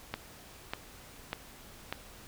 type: click train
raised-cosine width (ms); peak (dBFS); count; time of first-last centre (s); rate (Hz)
0.3; -17; 4; 0.14-1.926; 1.68
effects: pink hiss -52 dBFS RMS until 2.27 s